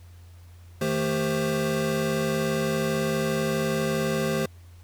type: tone cluster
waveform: square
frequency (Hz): 157.6 / 222.5 / 394.9 / 525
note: D#3 / A3 / G4 / C5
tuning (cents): +23 / +20 / +13 / +6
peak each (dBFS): -30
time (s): 0.81-4.46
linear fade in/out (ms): 5
effects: added 87 Hz sine -45 dBFS peak until 4.83 s + pink hiss -59 dBFS RMS until 4.83 s